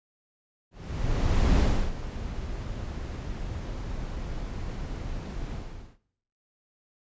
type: noise with ADSR envelope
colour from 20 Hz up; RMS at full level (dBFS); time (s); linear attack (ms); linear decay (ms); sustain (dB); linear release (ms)
brown; -20; 0.71-5.98; 870; 340; -14; 480
effects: noise-tail reverb RT60 0.7 s tail -19 dB re dry + resampled to 16000 Hz